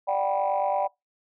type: chord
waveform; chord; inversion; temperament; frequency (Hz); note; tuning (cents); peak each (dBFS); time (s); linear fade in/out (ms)
sine; G major seventh; second; just; 588 / 735 / 784 / 980; D5 / F#5 / G5 / B5; +2 / -12 / 0 / -14; -26 / -29 / -25 / -30; 0.07-0.88; 20
effects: noise-tail reverb RT60 0.2 s tail -25 dB re dry + tanh soft clip ceiling -15 dBFS